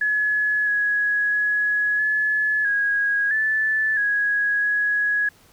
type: tone with pitch steps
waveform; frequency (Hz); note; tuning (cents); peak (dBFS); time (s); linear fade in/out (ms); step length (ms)
sine; 1698 / 1672 / 1682 / 1712 / 1648 / 1748 / 1662 / 1673; G#6 / G#6 / G#6 / A6 / G#6 / A6 / G#6 / G#6; +38 / +11 / +22 / -48 / -14 / -12 / +1 / +12; -18; 0.01-5.29; 5; 660
effects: pink hiss -54 dBFS RMS until 5.52 s